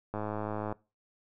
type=click train; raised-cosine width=1 ms; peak=-21 dBFS; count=63; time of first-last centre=0.14-0.725 s; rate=106 Hz; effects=noise-tail reverb RT60 0.3 s tail -22 dB re dry